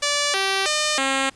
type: tone with pitch steps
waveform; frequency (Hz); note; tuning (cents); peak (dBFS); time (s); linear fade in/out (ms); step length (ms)
5% pulse; 580 / 387.9 / 606 / 269.3; D5 / G4 / D#5 / C#4; -22 / -18 / -46 / -50; -8; 0.02-1.3; 10; 320
effects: pink hiss -52 dBFS RMS until 1.35 s + resampled to 22050 Hz